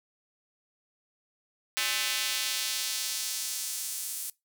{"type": "tone with high-pass filter sweep", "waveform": "square", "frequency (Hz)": 118.1, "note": "A#2", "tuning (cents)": 23, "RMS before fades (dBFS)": -32, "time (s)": [1.77, 4.3], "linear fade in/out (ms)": 0, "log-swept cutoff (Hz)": [2400, 9300], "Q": 1, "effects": ["noise-tail reverb RT60 0.2 s tail -22 dB re dry"]}